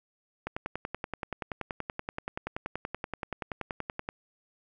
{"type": "click train", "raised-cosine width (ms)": 0.5, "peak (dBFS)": -18, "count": 39, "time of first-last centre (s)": [0.47, 4.089], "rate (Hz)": 10.5, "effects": []}